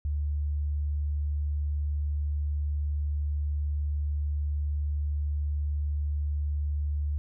sine tone, 73.42 Hz, D2, in tune, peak -26 dBFS, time 0.05-7.18 s, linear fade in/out 0 ms, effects none

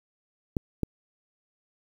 clicks, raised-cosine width 3 ms, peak -13 dBFS, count 2, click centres 0.568 / 0.833 s, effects 8-bit

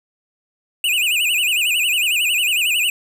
square tone with vibrato, 2686 Hz, E7, 32 cents sharp, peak -16 dBFS, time 0.84-2.9 s, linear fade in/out 2 ms, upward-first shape sine, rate 11 Hz, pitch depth 180 cents each way, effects none

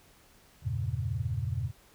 sine chord, E diminished seventh, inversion none, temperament equal, 82.41 / 98 / 116.54 / 138.59 Hz, E2 / G2 / Bb2 / Db3, 0 / 0 / 0 / 0 cents, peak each -36 / -35 / -33 / -36 dBFS, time 0.62-1.72 s, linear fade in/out 50 ms, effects pink hiss -60 dBFS RMS until 1.94 s

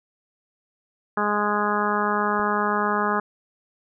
harmonic tone, 207.7 Hz, G#3, in tune, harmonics 1 / 2 / 3 / 4 / 5 / 6 / 7 / 8, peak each -28 / -28 / -32 / -28 / -27 / -26 / -31 / -31 dBFS, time 1.17-3.2 s, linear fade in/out 5 ms
click, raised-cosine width 2 ms, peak -25 dBFS, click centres 2.396 s
effects none

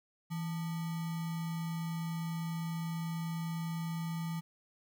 sine tone with sample-and-hold, 164.81 Hz, E3, in tune, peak -34 dBFS, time 0.3-4.41 s, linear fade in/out 20 ms, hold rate 1050 Hz, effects none

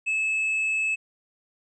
triangle tone, 2600 Hz, E7, 24 cents flat, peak -21 dBFS, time 0.06-0.96 s, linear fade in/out 20 ms, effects resampled to 22050 Hz

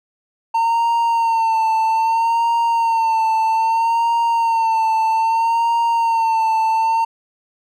triangle tone with vibrato, 909 Hz, A#5, 44 cents flat, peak -12 dBFS, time 0.54-7.05 s, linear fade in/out 10 ms, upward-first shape sine, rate 0.62 Hz, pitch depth 40 cents each way, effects none

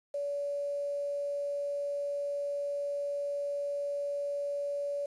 sine tone with quantisation, 571 Hz, D5, 49 cents flat, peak -31 dBFS, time 0.14-5.06 s, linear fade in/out 5 ms, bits 9, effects resampled to 24000 Hz

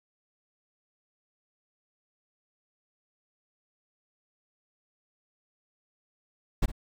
brown noise with echo, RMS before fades -21 dBFS, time 6.62-6.66 s, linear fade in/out 10 ms, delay 58 ms, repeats 1, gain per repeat -15 dB, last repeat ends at 6.718 s, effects none

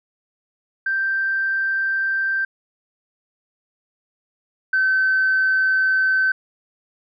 sine tone pair in turn, 1568 / 1534.8 Hz, G6 / G6, 0 / -37 cents, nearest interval unison, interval 37 cents, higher first, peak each -18 / -14 dBFS, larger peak second, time 0.86-2.45 / 4.73-6.32 s, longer neither, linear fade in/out 5 ms, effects tanh soft clip ceiling -11 dBFS

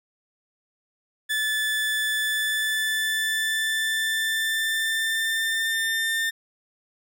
30% pulse tone with pitch glide, 1740 to 1800.3 Hz, A6 to A6, -20 to +39 cents, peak -20 dBFS, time 1.29-6.31 s, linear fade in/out 20 ms, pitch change +59 cents, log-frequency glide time 2.19-5.83 s, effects none

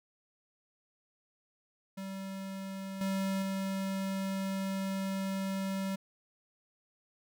square tone with level steps, 193.2 Hz, G3, 25 cents flat, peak -39 / -31 / -33 dBFS, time 1.97-5.96 s, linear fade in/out 10 ms, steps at 3.01 / 3.42 s, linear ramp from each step 2 ms, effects none

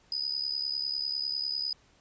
sine tone with amplitude modulation, 4978 Hz, D#8, in tune, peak -26 dBFS, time 0.12-1.73 s, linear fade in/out 2 ms, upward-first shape sine, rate 70 Hz, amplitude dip 80%, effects pink hiss -63 dBFS RMS until 2 s + resampled to 16000 Hz

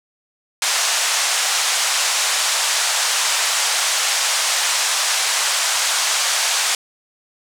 white band-pass noise, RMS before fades -19 dBFS, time 0.62-6.75 s, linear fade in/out 2 ms, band 650 to 8400 Hz, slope 24 dB/octave, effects none

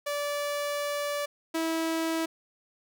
sawtooth tone pair in turn, 580 / 325.5 Hz, D5 / E4, -22 / -22 cents, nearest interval minor seventh, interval 1000 cents, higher first, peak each -25 / -23 dBFS, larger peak second, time 0.06-1.26 / 1.54-2.26 s, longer first, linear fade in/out 10 ms, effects none

